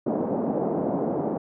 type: band-pass noise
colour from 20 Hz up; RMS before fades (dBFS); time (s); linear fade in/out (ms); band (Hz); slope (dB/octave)
pink; -26; 0.06-1.38; 10; 180 to 720; 24
effects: none